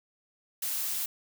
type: noise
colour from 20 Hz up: blue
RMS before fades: -32 dBFS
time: 0.62-1.06 s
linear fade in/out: 5 ms
effects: none